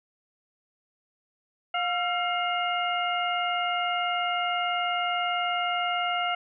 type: harmonic tone with a mistuned harmonic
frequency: 710 Hz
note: F5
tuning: 28 cents sharp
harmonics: 1 / 2 / 3 / 4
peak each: -28 / -30 / -33 / -32 dBFS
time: 1.74-6.35 s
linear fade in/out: 5 ms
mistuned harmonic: 2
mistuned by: -64 cents
effects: none